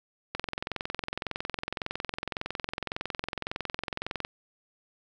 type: click train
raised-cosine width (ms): 0.3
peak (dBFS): -15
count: 86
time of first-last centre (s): 0.35-4.249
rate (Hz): 21.8
effects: none